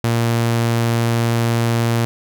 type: tone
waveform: sawtooth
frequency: 116.54 Hz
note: A#2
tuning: in tune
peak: -11 dBFS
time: 0.04-2.05 s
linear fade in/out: 0 ms
effects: none